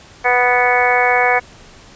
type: harmonic tone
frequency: 246.9 Hz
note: B3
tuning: in tune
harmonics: 2 / 3 / 4 / 5 / 6 / 7 / 8 / 9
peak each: -19 / -16 / -21 / -24 / -24 / -19 / -25 / -17 dBFS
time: 0.24-1.4 s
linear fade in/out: 20 ms
effects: pink hiss -42 dBFS RMS until 1.95 s + resampled to 16000 Hz